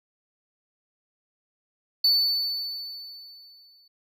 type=tone with exponential decay; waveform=triangle; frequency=4493 Hz; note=C#8; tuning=23 cents sharp; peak=-15 dBFS; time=2.04-3.88 s; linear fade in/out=5 ms; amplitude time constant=400 ms; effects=none